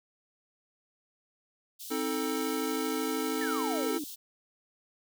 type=high-pass noise; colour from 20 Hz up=white; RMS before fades=-43 dBFS; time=1.79-4.16 s; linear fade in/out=20 ms; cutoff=3100 Hz; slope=48 dB/octave
type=chord; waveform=square; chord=A diminished; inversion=first; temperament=just; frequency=264 / 316.8 / 440 Hz; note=C4 / Eb4 / A4; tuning=+16 / +31 / 0 cents; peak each=-35 dBFS; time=1.9-3.99 s; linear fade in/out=20 ms
type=exponential sweep; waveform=sine; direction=down; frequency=1864.7 to 276.8 Hz; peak=-34 dBFS; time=3.41-4.04 s; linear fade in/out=2 ms
effects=none